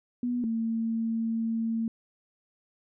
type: tone pair in turn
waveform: sine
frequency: 244.1 / 226.5 Hz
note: B3 / A#3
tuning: -20 / -50 cents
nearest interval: minor second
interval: 130 cents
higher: first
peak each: -26 dBFS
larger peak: neither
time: 0.23-0.44 / 0.44-1.88 s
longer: second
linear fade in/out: 2 ms
effects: none

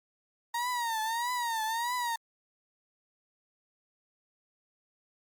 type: tone with vibrato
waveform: 35% pulse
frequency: 931 Hz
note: A#5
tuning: 2 cents flat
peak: -28 dBFS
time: 0.54-2.16 s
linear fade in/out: 5 ms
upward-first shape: triangle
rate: 1.6 Hz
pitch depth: 130 cents each way
effects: Opus 48 kbps

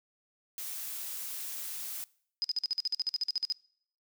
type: noise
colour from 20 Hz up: blue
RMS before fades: -39 dBFS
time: 0.58-2.04 s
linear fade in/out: 0 ms
type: tone bursts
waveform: sine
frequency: 5010 Hz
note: D#8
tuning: 11 cents sharp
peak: -27 dBFS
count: 16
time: 2.42-3.523 s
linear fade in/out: 0 ms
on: 23 ms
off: 49 ms
effects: noise-tail reverb RT60 0.6 s tail -23 dB re dry

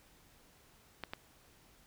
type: clicks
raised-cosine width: 0.3 ms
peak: -23 dBFS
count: 2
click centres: 1.037 / 1.135 s
effects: pink hiss -64 dBFS RMS until 1.86 s

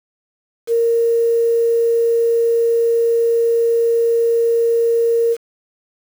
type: tone with quantisation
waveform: sine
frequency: 464 Hz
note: A#4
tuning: 8 cents flat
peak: -12 dBFS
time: 0.67-5.37 s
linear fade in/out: 50 ms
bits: 6
effects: none

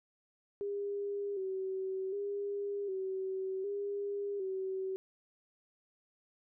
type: tone with vibrato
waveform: sine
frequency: 392 Hz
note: G4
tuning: in tune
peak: -34 dBFS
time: 0.61-4.96 s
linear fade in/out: 0 ms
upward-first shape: square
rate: 0.66 Hz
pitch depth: 52 cents each way
effects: none

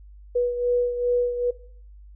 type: beating tone pair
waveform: sine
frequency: 487.4 / 489.9 Hz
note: B4 / B4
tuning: -23 / -14 cents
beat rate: 2.5 Hz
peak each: -21 / -28 dBFS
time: 0.35-1.51 s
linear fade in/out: 10 ms
effects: noise-tail reverb RT60 0.5 s tail -17 dB re dry + added 50 Hz sine -43 dBFS peak until 2.15 s

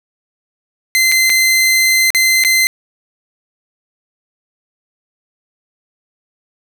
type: tone with dropouts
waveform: sawtooth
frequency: 2068 Hz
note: C7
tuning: 21 cents flat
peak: -6 dBFS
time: 0.95-2.67 s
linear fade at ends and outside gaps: 0 ms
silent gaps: 1.117-1.121 / 1.296-1.3 / 2.104-2.148 / 2.438-2.448 s
effects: none

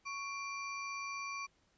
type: ring-modulated tone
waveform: square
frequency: 1738 Hz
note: A6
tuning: 22 cents flat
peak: -37 dBFS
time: 0.05-1.47 s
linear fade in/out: 20 ms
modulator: 628 Hz
effects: pink hiss -73 dBFS RMS until 1.77 s + resampled to 16000 Hz

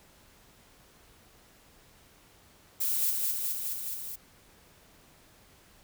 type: noise with echo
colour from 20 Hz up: violet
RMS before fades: -29 dBFS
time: 2.8-3.11 s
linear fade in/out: 10 ms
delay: 210 ms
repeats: 5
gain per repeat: -2 dB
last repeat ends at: 4.16 s
effects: pink hiss -59 dBFS RMS until 5.83 s

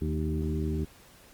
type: harmonic tone with a mistuned harmonic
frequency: 77.78 Hz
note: D#2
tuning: in tune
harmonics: 1 / 2 / 3 / 4 / 5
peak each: -30 / -33 / -35 / -36 / -37 dBFS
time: 0.01-0.85 s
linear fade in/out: 10 ms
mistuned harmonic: 3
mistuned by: -36 cents
effects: pink hiss -55 dBFS RMS until 1.33 s + Opus 32 kbps

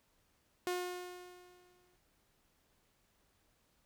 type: tone with exponential decay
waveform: sawtooth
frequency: 359.2 Hz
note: F4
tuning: 49 cents sharp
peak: -29 dBFS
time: 0.67-1.96 s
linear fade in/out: 0 ms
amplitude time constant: 280 ms
effects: pink hiss -74 dBFS RMS until 3.85 s

